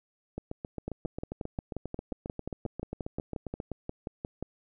two click trains, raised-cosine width 2 ms, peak -21 / -22 dBFS, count 21 / 25, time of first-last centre 0.88-4.426 / 0.38-3.601 s, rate 5.64 / 7.45 Hz, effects none

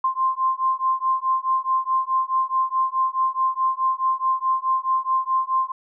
sine beating tone pair, 1046.5 / 1051.2 Hz, C6 / C6, 0 / +8 cents, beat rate 4.7 Hz, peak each -22 dBFS, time 0.04-5.72 s, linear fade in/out 5 ms, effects none

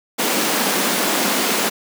pink high-pass noise, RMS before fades -19 dBFS, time 0.18-1.7 s, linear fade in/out 20 ms, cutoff 190 Hz, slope 48 dB/octave, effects none

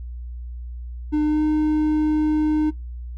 triangle tone with pitch glide, 301.6 to 306.2 Hz, D4 to D#4, +46 to -28 cents, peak -15 dBFS, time 1.12-2.71 s, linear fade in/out 20 ms, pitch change +26 cents, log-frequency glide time 1.23-1.42 s, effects noise-tail reverb RT60 0.2 s tail -23 dB re dry + added 60 Hz sine -30 dBFS peak until 3.17 s

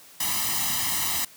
white noise with comb filter, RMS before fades -26 dBFS, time 0.2-1.25 s, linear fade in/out 5 ms, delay 1 ms, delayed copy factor +0.95, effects white hiss -50 dBFS RMS until 1.36 s + high-pass 80 Hz 12 dB/octave

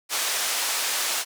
white band-pass noise, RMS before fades -26 dBFS, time 0.09-1.25 s, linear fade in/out 50 ms, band 570 to 9100 Hz, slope 12 dB/octave, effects none

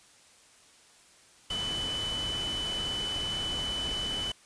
sine tone in noise, 3000 Hz, F#7, 23 cents sharp, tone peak -31 dBFS, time 1.5-4.32 s, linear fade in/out 5 ms, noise pink, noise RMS -38 dBFS, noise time 1.5-4.32 s, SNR +4 dB, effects white hiss -58 dBFS RMS until 4.45 s + resampled to 22050 Hz

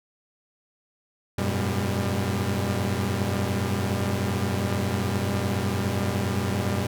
sawtooth tone cluster, 92.8 / 102.6 / 120 / 199.5 Hz, F#2 / G#2 / B2 / G3, +6 / -21 / -49 / +31 cents, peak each -24 / -30 / -25 / -25 dBFS, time 1.38-6.87 s, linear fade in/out 5 ms, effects none

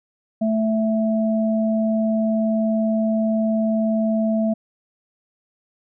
sine tone pair together, 220 / 659.3 Hz, A3 / E5, 0 / 0 cents, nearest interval octave + perfect fifth, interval 1900 cents, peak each -18 / -23 dBFS, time 0.41-4.54 s, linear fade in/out 10 ms, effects none

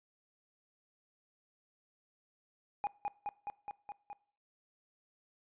triangle tone with echo, 820 Hz, G#5, 22 cents flat, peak -29 dBFS, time 2.84-2.87 s, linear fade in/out 0 ms, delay 210 ms, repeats 6, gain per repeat -2 dB, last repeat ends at 4.13 s, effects noise-tail reverb RT60 0.5 s tail -21 dB re dry + resampled to 8000 Hz

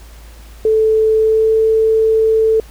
sine tone with pitch glide, 438.3 to 442.4 Hz, A4 to A4, -7 to +9 cents, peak -9 dBFS, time 0.65-2.6 s, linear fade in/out 2 ms, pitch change +16 cents, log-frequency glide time 1.17-1.57 s, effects added 55 Hz sine -35 dBFS peak until 2.7 s + pink hiss -44 dBFS RMS until 2.7 s

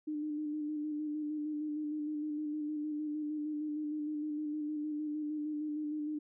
sine tone with vibrato, 301.4 Hz, D4, 45 cents sharp, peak -34 dBFS, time 0.07-6.19 s, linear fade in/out 10 ms, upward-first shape square, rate 6.5 Hz, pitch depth 23 cents each way, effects none

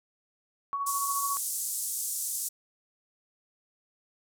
sine tone with tremolo, 1119 Hz, C#6, 16 cents sharp, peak -27 dBFS, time 0.73-1.37 s, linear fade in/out 0 ms, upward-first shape sine, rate 14 Hz, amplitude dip 45%
pink band-pass noise, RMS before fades -33 dBFS, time 0.86-2.49 s, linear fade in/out 10 ms, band 7100 to 13000 Hz, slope 24 dB/octave
effects none

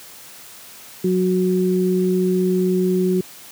sine tone pair together, 183.5 / 367.9 Hz, F#3 / F#4, -14 / -10 cents, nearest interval octave, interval 1204 cents, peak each -18 dBFS, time 1.04-3.21 s, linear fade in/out 5 ms, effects white hiss -41 dBFS RMS until 3.51 s + high-pass 80 Hz 12 dB/octave

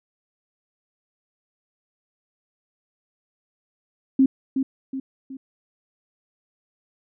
sine tone with echo, 266.6 Hz, C4, 33 cents sharp, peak -12 dBFS, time 4.19-4.26 s, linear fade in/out 5 ms, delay 370 ms, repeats 3, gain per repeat -7 dB, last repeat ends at 5.37 s, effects none

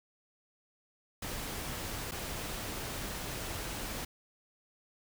pink noise with dropouts, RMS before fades -39 dBFS, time 1.22-4.05 s, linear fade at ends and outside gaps 5 ms, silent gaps 2.112-2.118 s, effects none

